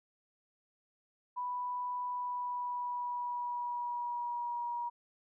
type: tone with pitch glide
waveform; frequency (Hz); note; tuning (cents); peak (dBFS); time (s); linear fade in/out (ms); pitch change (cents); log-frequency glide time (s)
sine; 987.8 to 955.3; B5 to A#5; 0 to +42; -34; 1.36-4.9; 20; -58; 2.06-4.66
effects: none